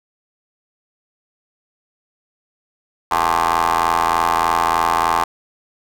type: ring-modulated tone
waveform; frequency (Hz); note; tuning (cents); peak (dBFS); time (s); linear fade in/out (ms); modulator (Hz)
20% pulse; 83.3; E2; +19; -7; 3.11-5.24; 5; 971
effects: none